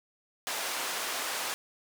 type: band-pass noise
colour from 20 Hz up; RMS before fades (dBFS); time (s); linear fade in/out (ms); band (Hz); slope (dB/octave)
pink; -34; 0.47-1.54; 0; 660 to 14000; 12
effects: none